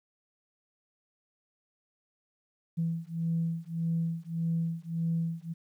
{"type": "beating tone pair", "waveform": "sine", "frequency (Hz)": [164.81, 166.51], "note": ["E3", "E3"], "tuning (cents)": [0, 18], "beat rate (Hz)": 1.7, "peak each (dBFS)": -31, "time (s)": [2.77, 5.54], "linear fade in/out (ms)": 20, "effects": ["tanh soft clip ceiling -21 dBFS", "11-bit"]}